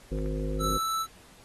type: harmonic tone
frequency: 51.91 Hz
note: G#1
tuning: in tune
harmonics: 1 / 3 / 5 / 7 / 9 / 10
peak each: -30 / -35 / -37 / -38 / -40 / -40 dBFS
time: 0.11-0.78 s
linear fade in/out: 10 ms
type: clicks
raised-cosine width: 0.5 ms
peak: -35 dBFS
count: 2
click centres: 0.187 / 0.26 s
type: tone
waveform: square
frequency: 1318.5 Hz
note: E6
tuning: in tune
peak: -28 dBFS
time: 0.59-1.07 s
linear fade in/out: 50 ms
effects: pink hiss -55 dBFS RMS until 1.44 s + AAC 32 kbps